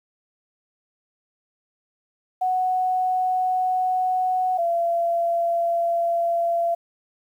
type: tone pair in turn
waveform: sine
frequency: 740 / 681.3 Hz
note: F#5 / F5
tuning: 0 / -43 cents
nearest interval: minor second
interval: 143 cents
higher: first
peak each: -19 dBFS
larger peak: neither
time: 2.41-4.58 / 4.58-6.75 s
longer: neither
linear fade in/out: 10 ms
effects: 9-bit

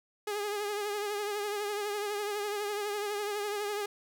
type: tone with vibrato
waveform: sawtooth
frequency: 412.9 Hz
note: G#4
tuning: 10 cents flat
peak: -28 dBFS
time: 0.27-3.86 s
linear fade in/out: 5 ms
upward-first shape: triangle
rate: 12 Hz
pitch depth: 56 cents each way
effects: none

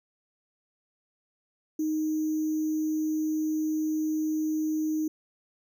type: tone with sample-and-hold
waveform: sine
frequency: 311.1 Hz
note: D#4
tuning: in tune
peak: -25 dBFS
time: 1.79-5.08 s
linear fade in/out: 5 ms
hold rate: 6300 Hz
effects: none

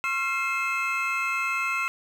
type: tone cluster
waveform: triangle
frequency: 1079 / 1368 / 2118 / 2600 Hz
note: C#6 / F6 / C7 / E7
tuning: -47 / -36 / +21 / -24 cents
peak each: -31 / -28 / -29 / -27 dBFS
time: 0.04-1.88 s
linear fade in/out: 0 ms
effects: none

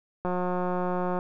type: click train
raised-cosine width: 1 ms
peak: -16 dBFS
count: 170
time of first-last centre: 0.25-1.189 s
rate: 180 Hz
effects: none

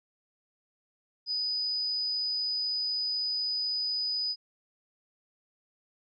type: tone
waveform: sine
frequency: 4978 Hz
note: D#8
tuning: in tune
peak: -28 dBFS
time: 1.26-4.36 s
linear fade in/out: 50 ms
effects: none

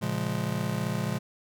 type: chord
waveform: square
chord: Bb minor seventh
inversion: none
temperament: just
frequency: 116.54 / 139.85 / 174.81 / 209.8 Hz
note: Bb2 / Db3 / F3 / Ab3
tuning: 0 / +16 / +2 / +18 cents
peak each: -34 dBFS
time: 0.01-1.19 s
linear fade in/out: 20 ms
effects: none

